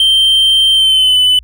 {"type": "tone with pitch glide", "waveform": "triangle", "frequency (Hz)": [3136, 3003], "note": ["G7", "F#7"], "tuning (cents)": [0, 25], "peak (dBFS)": -5, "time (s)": [0, 1.39], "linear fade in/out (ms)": 2, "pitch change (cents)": -75, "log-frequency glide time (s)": [0.73, 1.18], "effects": ["added 60 Hz sine -35 dBFS peak until 1.43 s"]}